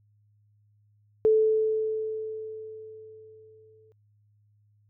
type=tone with exponential decay; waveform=sine; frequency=436.8 Hz; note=A4; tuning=13 cents flat; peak=-16 dBFS; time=1.25-3.92 s; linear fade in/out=0 ms; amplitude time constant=580 ms; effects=added 104 Hz sine -61 dBFS peak until 4.89 s